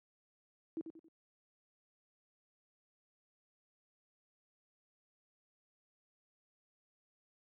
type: tone with echo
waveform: sine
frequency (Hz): 325.1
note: E4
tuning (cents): -24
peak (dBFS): -36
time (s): 0.77-0.81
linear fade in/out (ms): 0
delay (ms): 91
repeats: 3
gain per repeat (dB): -8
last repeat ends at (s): 1.083
effects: high-pass 150 Hz 12 dB/octave